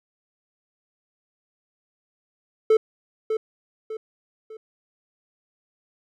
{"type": "tone with echo", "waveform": "triangle", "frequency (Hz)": 438.7, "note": "A4", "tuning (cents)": -5, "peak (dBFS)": -11, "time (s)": [2.7, 2.77], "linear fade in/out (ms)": 5, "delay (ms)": 600, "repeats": 3, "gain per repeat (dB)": -8, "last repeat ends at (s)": 4.57, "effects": []}